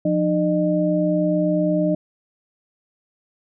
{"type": "tone cluster", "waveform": "sine", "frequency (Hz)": [175.7, 304.6, 609], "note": ["F3", "D#4", "D#5"], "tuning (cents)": [11, -37, -37], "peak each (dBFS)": -21, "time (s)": [0.05, 1.95], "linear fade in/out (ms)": 5, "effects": []}